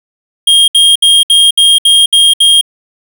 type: tone bursts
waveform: square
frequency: 3232 Hz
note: G#7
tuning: 48 cents flat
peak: -4 dBFS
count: 8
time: 0.47-2.612 s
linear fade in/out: 5 ms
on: 210 ms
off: 66 ms
effects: none